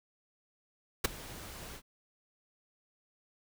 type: noise with ADSR envelope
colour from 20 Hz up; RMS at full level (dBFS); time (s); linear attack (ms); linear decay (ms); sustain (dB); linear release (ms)
pink; -24; 1.04-1.82; 9; 13; -22; 67
effects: none